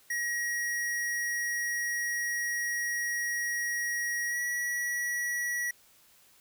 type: tone with pitch glide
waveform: square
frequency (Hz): 1900 to 1929.9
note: A#6 to B6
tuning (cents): +33 to -40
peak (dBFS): -30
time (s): 0.1-5.71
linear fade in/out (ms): 5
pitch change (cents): +27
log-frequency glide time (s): 4.29-4.39
effects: white hiss -61 dBFS RMS until 6.4 s